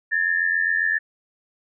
sine tone pair together, 1712 / 1799.5 Hz, A6 / A6, -48 / +38 cents, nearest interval minor second, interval 86 cents, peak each -22 / -21 dBFS, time 0.11-0.99 s, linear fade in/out 20 ms, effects none

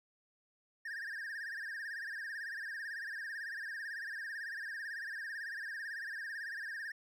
triangle tone with vibrato, 1719 Hz, A6, 41 cents flat, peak -38 dBFS, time 0.85-6.92 s, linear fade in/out 5 ms, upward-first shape sine, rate 18 Hz, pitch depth 140 cents each way, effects none

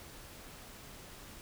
silence, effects pink hiss -51 dBFS RMS until 1.41 s

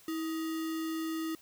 sine tone with sample-and-hold, 322.5 Hz, E4, 38 cents flat, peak -32 dBFS, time 0.08-1.35 s, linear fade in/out 2 ms, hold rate 1575 Hz, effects white hiss -59 dBFS RMS until 1.41 s

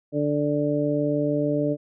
harmonic tone, 146.83 Hz, D3, in tune, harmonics 1 / 2 / 3 / 4, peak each -28 / -24 / -28 / -26 dBFS, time 0.12-1.77 s, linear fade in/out 50 ms, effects none

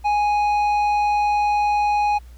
square tone with low-pass filter, 830 Hz, G#5, 1 cent flat, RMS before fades -19 dBFS, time 0.04-2.19 s, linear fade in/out 20 ms, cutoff 2400 Hz, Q 0.63, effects added 60 Hz sine -39 dBFS peak until 2.37 s + pink hiss -56 dBFS RMS until 2.37 s

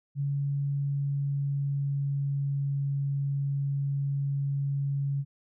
sine tone with pitch glide, 140.9 to 139.77 Hz, C#3 to C#3, +29 to +15 cents, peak -26 dBFS, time 0.15-5.25 s, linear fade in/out 50 ms, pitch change -14 cents, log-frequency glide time 0.68-2.86 s, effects none

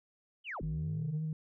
sine linear two-way sweep, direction down then up, 3185 to 42.41 to 166.5 Hz, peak -37 dBFS, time 0.44-1.26 s, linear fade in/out 50 ms, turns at 0.62 s
sine tone, 156.1 Hz, D#3, 6 cents sharp, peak -32 dBFS, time 0.63-1.33 s, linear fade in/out 2 ms
effects tanh soft clip ceiling -29 dBFS

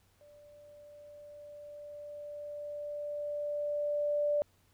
sine tone with level ramp, 587.3 Hz, D5, in tune, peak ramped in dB -55 to -26 dBFS, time 0.21-4.42 s, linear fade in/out 0 ms, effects added 93 Hz sine -70 dBFS peak until 4.73 s + pink hiss -70 dBFS RMS until 4.73 s

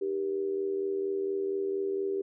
sine tone with amplitude modulation, 392 Hz, G4, in tune, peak -25 dBFS, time 0.01-2.22 s, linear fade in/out 10 ms, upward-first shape sine, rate 84.3 Hz, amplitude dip 65%, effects none

